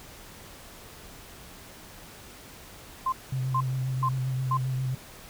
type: tone bursts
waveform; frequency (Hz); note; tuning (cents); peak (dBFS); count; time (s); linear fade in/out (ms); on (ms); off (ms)
sine; 1046.5; C6; 0; -23; 4; 3.06-4.572; 5; 63; 420
type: tone with vibrato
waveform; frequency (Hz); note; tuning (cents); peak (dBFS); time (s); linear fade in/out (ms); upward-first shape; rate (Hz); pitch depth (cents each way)
sine; 129.9; C3; -12; -26; 3.32-4.95; 5; triangle; 7.5; 34
effects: pink hiss -47 dBFS RMS until 5.29 s